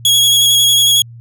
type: tone with vibrato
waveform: sawtooth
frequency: 3322 Hz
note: G#7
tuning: in tune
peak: -5 dBFS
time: 0.05-1.02 s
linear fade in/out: 2 ms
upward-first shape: square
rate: 11 Hz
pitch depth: 15 cents each way
effects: added 117 Hz sine -32 dBFS peak until 1.2 s